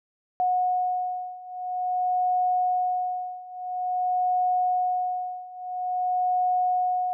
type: beating tone pair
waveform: sine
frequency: 729 / 729.49 Hz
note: F#5 / F#5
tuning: -26 / -25 cents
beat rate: 0.49 Hz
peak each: -27 / -25 dBFS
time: 0.4-7.13 s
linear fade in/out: 0 ms
effects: none